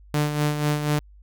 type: tone with tremolo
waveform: sawtooth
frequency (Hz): 148.8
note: D3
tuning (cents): +23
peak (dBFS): -15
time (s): 0.14-0.99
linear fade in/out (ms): 0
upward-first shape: sine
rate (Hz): 4.1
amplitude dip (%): 55
effects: added 50 Hz sine -46 dBFS peak until 1.22 s